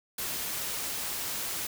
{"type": "noise", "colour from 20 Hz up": "white", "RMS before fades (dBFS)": -34, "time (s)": [0.18, 1.67], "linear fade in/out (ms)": 5, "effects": []}